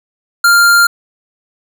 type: tone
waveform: square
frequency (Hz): 1396.9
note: F6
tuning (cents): 0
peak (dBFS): -6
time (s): 0.44-0.87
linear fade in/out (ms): 5
effects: none